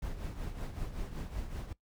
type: noise with tremolo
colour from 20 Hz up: brown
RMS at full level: -36 dBFS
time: 0.02-1.73 s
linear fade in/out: 5 ms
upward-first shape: triangle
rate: 5.3 Hz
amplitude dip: 70%
effects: noise-tail reverb RT60 0.1 s tail -19 dB re dry